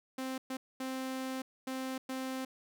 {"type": "tone bursts at uneven times", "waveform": "sawtooth", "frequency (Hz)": 261.6, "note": "C4", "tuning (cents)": 0, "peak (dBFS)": -32, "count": 5, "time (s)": [[0.18, 0.38], [0.5, 0.57], [0.8, 1.42], [1.67, 1.98], [2.09, 2.45]], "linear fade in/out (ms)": 5, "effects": []}